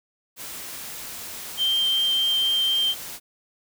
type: tone in noise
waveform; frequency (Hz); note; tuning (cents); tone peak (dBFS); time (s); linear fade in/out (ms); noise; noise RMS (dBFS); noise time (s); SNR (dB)
sine; 3152; G7; +9; -19; 1.57-2.95; 50; white; -36; 0.36-3.2; +14
effects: none